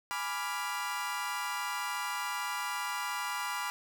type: chord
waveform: 30% pulse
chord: G# diminished seventh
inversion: none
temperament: equal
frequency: 830.6 / 987.8 / 1174.7 / 1396.9 Hz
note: G#5 / B5 / D6 / F6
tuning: 0 / 0 / 0 / 0 cents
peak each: -39 / -34 / -37 / -37 dBFS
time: 0.11-3.7 s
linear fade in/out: 0 ms
effects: none